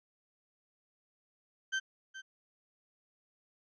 35% pulse tone with echo, 1554 Hz, G6, 16 cents flat, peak -29 dBFS, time 1.72-1.8 s, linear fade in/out 20 ms, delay 420 ms, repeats 1, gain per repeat -13 dB, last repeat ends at 2.22 s, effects resampled to 16000 Hz

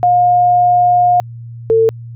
sine tone pair in turn, 713 / 449.2 Hz, F5 / A4, +36 / +36 cents, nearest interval minor sixth, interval 800 cents, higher first, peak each -7 dBFS, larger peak neither, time 0.03-1.2 / 1.7-1.89 s, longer first, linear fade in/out 0 ms, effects added 117 Hz sine -27 dBFS peak until 2.15 s

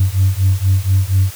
sine beating tone pair, 93.3 / 97.5 Hz, F#2 / G2, +15 / -9 cents, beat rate 4.2 Hz, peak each -13 dBFS, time 0-1.31 s, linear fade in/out 5 ms, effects tanh soft clip ceiling -5 dBFS + white hiss -34 dBFS RMS until 1.35 s

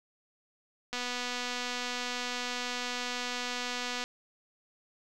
click train, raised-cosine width 0.2 ms, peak -18 dBFS, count 766, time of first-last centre 0.93-4.04 s, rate 246 Hz, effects none

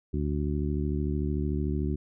harmonic tone, 73.42 Hz, D2, in tune, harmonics 1 / 2 / 3 / 4 / 5, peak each -29 / -32 / -34 / -35 / -36 dBFS, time 0.13-1.96 s, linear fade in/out 10 ms, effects none

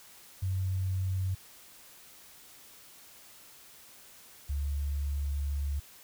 sine tone pair in turn, 94 / 71.22 Hz, F#2 / C#2, +28 / +47 cents, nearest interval perfect fourth, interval 481 cents, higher first, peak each -28 / -29 dBFS, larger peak first, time 0.42-1.35 / 4.49-5.8 s, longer second, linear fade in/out 10 ms, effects white hiss -54 dBFS RMS until 6.03 s

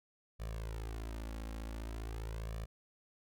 sawtooth tone with flanger, 55 Hz, A1, in tune, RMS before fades -42 dBFS, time 0.39-2.66 s, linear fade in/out 20 ms, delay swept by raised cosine 1.7 to 3.7 ms, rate 0.45 Hz, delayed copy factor +0.9, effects none

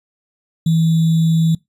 sine tone with sample-and-hold, 162.8 Hz, E3, 21 cents flat, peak -11 dBFS, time 0.66-1.55 s, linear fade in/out 5 ms, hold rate 3675 Hz, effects noise-tail reverb RT60 0.2 s tail -24 dB re dry + resampled to 32000 Hz

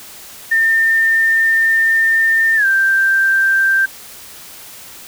sine tone with pitch glide, 1806 to 1572.2 Hz, A6 to G6, +45 to +5 cents, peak -10 dBFS, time 0.51-3.86 s, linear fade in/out 10 ms, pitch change -240 cents, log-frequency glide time 2.56-2.66 s, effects white hiss -36 dBFS RMS until 5.07 s

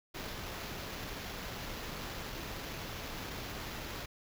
pink noise with sample-and-hold, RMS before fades -42 dBFS, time 0.14-4.06 s, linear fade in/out 10 ms, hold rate 8820 Hz, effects none

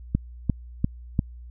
click train, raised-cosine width 5 ms, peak -8 dBFS, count 4, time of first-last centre 0.15-1.192 s, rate 2.88 Hz, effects added 60 Hz sine -39 dBFS peak until 1.5 s

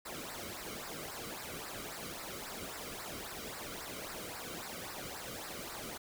pink noise with flanger, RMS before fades -44 dBFS, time 0.05-5.98 s, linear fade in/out 10 ms, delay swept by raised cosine 0.3 to 1.18 ms, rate 3.7 Hz, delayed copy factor -0.75, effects none

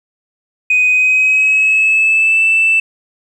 sine tone with pitch glide, 2500 to 2649 Hz, D#7 to E7, +8 to +8 cents, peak -7 dBFS, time 0.7-2.8 s, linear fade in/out 5 ms, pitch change +100 cents, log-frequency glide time 0.9-2.42 s, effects tanh soft clip ceiling -5 dBFS + 8-bit

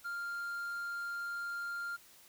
triangle tone, 1396.9 Hz, F6, in tune, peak -35 dBFS, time 0.04-1.97 s, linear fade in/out 20 ms, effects white hiss -60 dBFS RMS until 2.28 s

